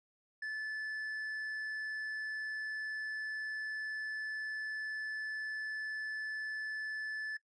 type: tone with hard clipping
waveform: sine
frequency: 1739 Hz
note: A6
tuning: 21 cents flat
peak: -38 dBFS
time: 0.42-7.37 s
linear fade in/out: 5 ms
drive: 3 dB
effects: noise-tail reverb RT60 0.1 s tail -18 dB re dry + resampled to 22050 Hz